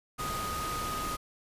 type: tone in noise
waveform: sine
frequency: 1243 Hz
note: D#6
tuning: 2 cents flat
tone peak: -34 dBFS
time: 0.18-1.17 s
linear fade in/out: 20 ms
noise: pink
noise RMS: -37 dBFS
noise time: 0.18-1.17 s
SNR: 0 dB
effects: resampled to 32000 Hz